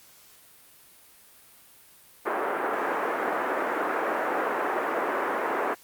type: band-pass noise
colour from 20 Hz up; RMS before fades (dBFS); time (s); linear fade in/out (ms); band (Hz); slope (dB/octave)
pink; -28; 2.25-5.75; 20; 350 to 1700; 24
effects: white hiss -54 dBFS RMS until 5.83 s + Opus 48 kbps